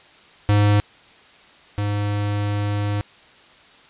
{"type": "tone pair in turn", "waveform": "square", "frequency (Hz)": [103.3, 102.87], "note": ["G#2", "G#2"], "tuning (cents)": [-9, -16], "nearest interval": "unison", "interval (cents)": 7, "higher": "first", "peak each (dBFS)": [-14, -21], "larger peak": "first", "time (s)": [[0.49, 0.8], [1.78, 3.01]], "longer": "second", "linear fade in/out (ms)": 0, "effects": ["white hiss -49 dBFS RMS until 3.89 s", "resampled to 8000 Hz"]}